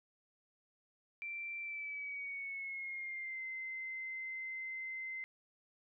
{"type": "tone with pitch glide", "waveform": "sine", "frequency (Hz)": [2349, 2069], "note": ["D7", "C7"], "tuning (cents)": [0, -20], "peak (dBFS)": -40, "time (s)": [1.22, 5.24], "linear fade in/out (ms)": 0, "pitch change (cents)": -220, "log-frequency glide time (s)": [1.6, 3.43], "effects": []}